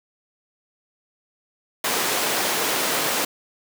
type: high-pass noise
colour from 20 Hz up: pink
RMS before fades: -23 dBFS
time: 1.84-3.25 s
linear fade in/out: 5 ms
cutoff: 370 Hz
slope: 12 dB/octave
effects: none